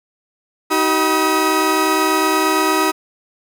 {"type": "tone cluster", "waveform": "35% pulse", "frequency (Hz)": [314, 382.4, 967, 1265], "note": ["D#4", "G4", "B5", "D#6"], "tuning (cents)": [16, -43, -37, 28], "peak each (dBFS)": -18, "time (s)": [0.7, 2.92], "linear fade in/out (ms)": 20, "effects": []}